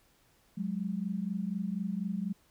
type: tone pair together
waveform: sine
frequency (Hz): 183.6 / 207.7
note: F#3 / G#3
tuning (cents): -13 / 0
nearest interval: major second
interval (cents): 213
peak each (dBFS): -34 / -34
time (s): 0.57-2.33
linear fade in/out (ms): 10
effects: pink hiss -67 dBFS RMS until 2.5 s